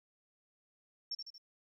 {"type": "tone with echo", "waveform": "sine", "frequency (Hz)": 5450, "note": "F8", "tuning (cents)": -43, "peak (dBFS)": -36, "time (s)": [1.11, 1.15], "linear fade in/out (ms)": 5, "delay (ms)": 77, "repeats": 3, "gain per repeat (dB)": -5, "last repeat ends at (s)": 1.381, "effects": ["13-bit"]}